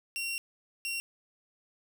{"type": "tone bursts at uneven times", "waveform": "sawtooth", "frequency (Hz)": 2744, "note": "F7", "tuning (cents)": -31, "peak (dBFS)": -29, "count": 2, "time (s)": [[0.16, 0.38], [0.85, 1]], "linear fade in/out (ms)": 0, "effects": []}